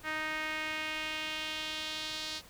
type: tone with band-pass filter sweep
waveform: sawtooth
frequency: 311.1 Hz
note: D#4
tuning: in tune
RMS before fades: -37 dBFS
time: 0.03-2.42 s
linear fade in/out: 50 ms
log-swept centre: 1800 to 4300 Hz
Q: 2.2
effects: pink hiss -55 dBFS RMS until 2.49 s